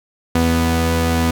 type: tone pair together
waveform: sawtooth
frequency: 82.58 / 246.9 Hz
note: E2 / B3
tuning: +4 / 0 cents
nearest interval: octave + perfect fifth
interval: 1896 cents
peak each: -13 dBFS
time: 0.35-1.31 s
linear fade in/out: 5 ms
effects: none